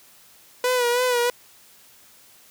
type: tone with vibrato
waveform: sawtooth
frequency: 491.4 Hz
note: B4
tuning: 9 cents flat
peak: -15 dBFS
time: 0.64-1.3 s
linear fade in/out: 2 ms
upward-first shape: sine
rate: 3.1 Hz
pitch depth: 50 cents each way
effects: white hiss -52 dBFS RMS until 2.5 s + high-pass 60 Hz 12 dB/octave